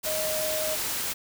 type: tone in noise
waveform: sine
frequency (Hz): 622.3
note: D#5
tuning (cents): 0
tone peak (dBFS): -29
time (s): 0.05-0.76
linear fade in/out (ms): 20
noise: white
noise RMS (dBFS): -30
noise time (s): 0.03-1.14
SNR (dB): -2
effects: none